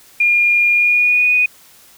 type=tone with pitch glide; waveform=sine; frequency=2417 to 2478 Hz; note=D7 to D#7; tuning=+49 to -8 cents; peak=-10 dBFS; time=0.2-1.46 s; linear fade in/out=5 ms; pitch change=+43 cents; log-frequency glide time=0.71-1.33 s; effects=white hiss -46 dBFS RMS until 1.97 s